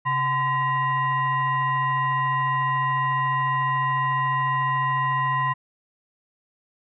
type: tone with frequency modulation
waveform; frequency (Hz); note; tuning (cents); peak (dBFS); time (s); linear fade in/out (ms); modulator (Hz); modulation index
sine; 1021; C6; -43; -20; 0.05-5.54; 20; 886; 0.83
effects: none